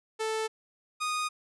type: tone pair in turn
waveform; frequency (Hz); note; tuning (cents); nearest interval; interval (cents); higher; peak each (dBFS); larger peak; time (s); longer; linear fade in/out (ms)
sawtooth; 440 / 1236.6; A4 / D#6; 0 / -11; octave + tritone; 1789; second; -25; neither; 0.19-0.48 / 1-1.29; neither; 20
effects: resampled to 24000 Hz